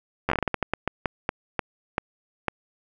slowing click train, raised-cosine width 0.5 ms, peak -8 dBFS, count 17, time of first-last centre 0.29-2.483 s, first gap 11 ms, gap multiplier 1.29, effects none

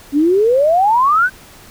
sine exponential sweep, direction up, 273.2 to 1568 Hz, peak -9 dBFS, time 0.12-1.3 s, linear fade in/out 50 ms, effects pink hiss -41 dBFS RMS until 1.7 s

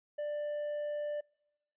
triangle tone, 591 Hz, D5, 11 cents sharp, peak -32 dBFS, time 0.18-1.21 s, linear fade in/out 10 ms, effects noise-tail reverb RT60 0.9 s tail -26 dB re dry + resampled to 8000 Hz

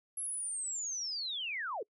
sine linear sweep, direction down, 11175 to 370 Hz, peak -35 dBFS, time 0.17-1.83 s, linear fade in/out 5 ms, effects noise-tail reverb RT60 0.1 s tail -26 dB re dry

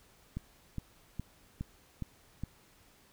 click train, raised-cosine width 5 ms, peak -24 dBFS, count 6, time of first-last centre 0.37-2.436 s, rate 2.42 Hz, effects pink hiss -63 dBFS RMS until 3.12 s

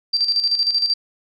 sine tone with tremolo, 4699 Hz, D8, in tune, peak -14 dBFS, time 0.13-0.94 s, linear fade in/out 10 ms, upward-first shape square, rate 13 Hz, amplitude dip 60%, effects none

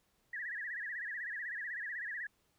sine tone with vibrato, 1800 Hz, A6, 39 cents sharp, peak -38 dBFS, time 0.33-2.27 s, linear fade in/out 5 ms, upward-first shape sine, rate 16 Hz, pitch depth 160 cents each way, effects pink hiss -75 dBFS RMS until 2.58 s

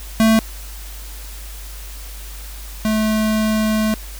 square tone pair in turn, 221.8 / 216.7 Hz, A3 / A3, +14 / -26 cents, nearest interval unison, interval 40 cents, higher first, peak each -11 / -16 dBFS, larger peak first, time 0.2-0.39 / 2.85-3.94 s, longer second, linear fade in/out 0 ms, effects added 50 Hz sine -31 dBFS peak until 4.19 s + white hiss -38 dBFS RMS until 4.19 s

